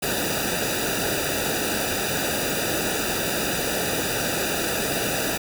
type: noise with comb filter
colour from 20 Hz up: pink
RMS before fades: -25 dBFS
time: 0.02-5.38 s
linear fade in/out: 10 ms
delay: 0.93 ms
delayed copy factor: -0.95
effects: none